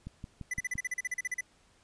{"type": "click train", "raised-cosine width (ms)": 5, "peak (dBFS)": -28, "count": 5, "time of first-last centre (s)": [0.07, 0.755], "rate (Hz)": 5.84}
{"type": "tone bursts", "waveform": "square", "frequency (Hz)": 1997, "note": "B6", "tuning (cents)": 19, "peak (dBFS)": -31, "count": 14, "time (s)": [0.51, 1.409], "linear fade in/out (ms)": 5, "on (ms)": 28, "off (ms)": 39}
{"effects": ["pink hiss -65 dBFS RMS until 1.83 s", "resampled to 22050 Hz"]}